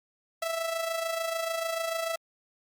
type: tone with amplitude modulation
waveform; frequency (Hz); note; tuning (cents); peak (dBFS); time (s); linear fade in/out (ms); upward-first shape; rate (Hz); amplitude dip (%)
sawtooth; 659.3; E5; 0; -23; 0.42-2.16; 5; sine; 26.8; 55
effects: Opus 48 kbps